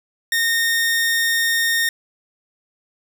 sawtooth tone, 1840 Hz, A#6, 23 cents flat, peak -13 dBFS, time 0.32-1.89 s, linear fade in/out 2 ms, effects none

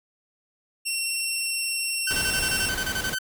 15% pulse tone with vibrato, 2723 Hz, F7, 44 cents flat, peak -18 dBFS, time 0.85-2.7 s, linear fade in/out 20 ms, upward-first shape sine, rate 19 Hz, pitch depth 10 cents each way
sawtooth tone bursts, 1531 Hz, G6, 41 cents flat, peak -22 dBFS, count 13, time 2.07-3.187 s, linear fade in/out 5 ms, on 61 ms, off 27 ms
pink noise, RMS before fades -32 dBFS, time 2.1-3.15 s, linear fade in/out 10 ms
effects none

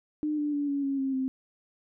sine tone with pitch steps, 302.3 / 295.2 / 288.3 / 281.6 / 275 / 268.5 / 262.3 Hz, D#4 / D4 / D4 / C#4 / C#4 / C4 / C4, -50 / +9 / -32 / +27 / -14 / +45 / +4 cents, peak -26 dBFS, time 0.23-1.28 s, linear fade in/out 0 ms, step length 150 ms, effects none

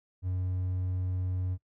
triangle tone, 91.9 Hz, F#2, 11 cents flat, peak -27 dBFS, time 0.22-1.58 s, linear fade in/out 50 ms, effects noise-tail reverb RT60 0.1 s tail -18 dB re dry

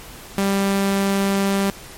sawtooth tone, 196.9 Hz, G3, 8 cents sharp, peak -13 dBFS, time 0.38-1.7 s, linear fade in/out 0 ms, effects pink hiss -39 dBFS RMS until 1.97 s + MP3 64 kbps

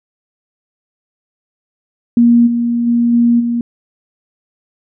sine tone with level steps, 236.6 Hz, A#3, 26 cents sharp, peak -5 / -12 / -9 / -7 / -13 dBFS, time 2.17-3.61 s, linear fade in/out 2 ms, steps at 2.46 / 2.86 / 3.12 / 3.39 s, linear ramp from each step 20 ms, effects none

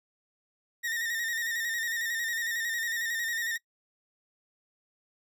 40% pulse tone with vibrato, 1850 Hz, A#6, 14 cents flat, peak -29 dBFS, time 0.83-3.58 s, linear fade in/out 20 ms, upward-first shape square, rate 11 Hz, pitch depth 43 cents each way, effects noise-tail reverb RT60 0.1 s tail -23 dB re dry

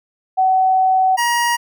sine / 25% pulse tone pair in turn, 754 / 950 Hz, F#5 / A#5, +32 / +33 cents, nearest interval major third, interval 401 cents, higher second, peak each -11 dBFS, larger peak neither, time 0.37-1.17 / 1.17-1.57 s, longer first, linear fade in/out 20 ms, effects none

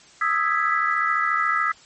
sine chord, E major seventh, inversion third, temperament equal, 1244.5 / 1318.5 / 1661.2 / 1975.5 Hz, D#6 / E6 / G#6 / B6, 0 / 0 / 0 / 0 cents, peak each -24 / -23 / -27 / -25 dBFS, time 0.21-1.72 s, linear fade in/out 5 ms, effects white hiss -50 dBFS RMS until 1.85 s + MP3 32 kbps

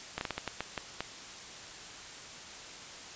slowing click train, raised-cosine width 0.3 ms, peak -17 dBFS, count 9, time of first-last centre 0.18-1.006 s, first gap 31 ms, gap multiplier 1.33, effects white hiss -46 dBFS RMS until 3.15 s + resampled to 16000 Hz

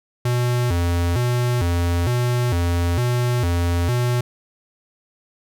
square tone with vibrato, 102.8 Hz, G#2, 17 cents flat, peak -18 dBFS, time 0.25-4.21 s, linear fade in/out 5 ms, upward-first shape square, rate 1.1 Hz, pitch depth 300 cents each way, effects none

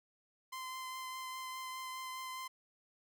sawtooth tone with vibrato, 1035 Hz, C6, 19 cents flat, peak -38 dBFS, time 0.52-2.48 s, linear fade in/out 10 ms, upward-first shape triangle, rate 4.9 Hz, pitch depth 13 cents each way, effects none

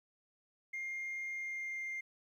sine tone with pitch glide, 2118 to 2106 Hz, C7 to C7, +21 to +11 cents, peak -36 dBFS, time 0.73-2.01 s, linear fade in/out 10 ms, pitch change -10 cents, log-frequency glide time 1.33-1.81 s, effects tanh soft clip ceiling -36 dBFS + 12-bit

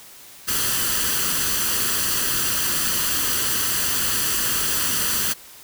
white noise with comb filter, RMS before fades -22 dBFS, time 0.47-5.34 s, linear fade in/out 20 ms, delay 0.66 ms, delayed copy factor +0.6, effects white hiss -44 dBFS RMS until 5.63 s

